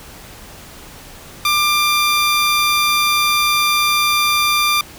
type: tone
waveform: 15% pulse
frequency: 1190 Hz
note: D6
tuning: 22 cents sharp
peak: -7 dBFS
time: 1.45-4.81 s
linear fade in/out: 2 ms
effects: pink hiss -38 dBFS RMS until 4.98 s